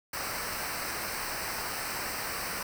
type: noise with comb filter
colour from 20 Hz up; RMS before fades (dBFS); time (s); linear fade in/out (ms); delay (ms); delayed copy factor
pink; -35; 0.13-2.63; 5; 0.29; -0.75
effects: none